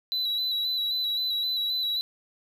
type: tone with vibrato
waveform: triangle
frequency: 3952 Hz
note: B7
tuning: in tune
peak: -24 dBFS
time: 0.12-2.01 s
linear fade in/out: 0 ms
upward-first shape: square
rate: 3.8 Hz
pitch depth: 26 cents each way
effects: none